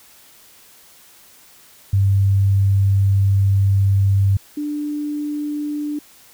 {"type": "tone pair in turn", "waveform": "sine", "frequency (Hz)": [98.3, 295.8], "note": ["G2", "D4"], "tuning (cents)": [5, 13], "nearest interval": "octave + perfect fifth", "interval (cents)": 1908, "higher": "second", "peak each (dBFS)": [-12, -21], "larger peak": "first", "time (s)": [[1.93, 4.37], [4.57, 5.99]], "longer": "first", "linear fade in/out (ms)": 5, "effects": ["white hiss -48 dBFS RMS until 6.33 s"]}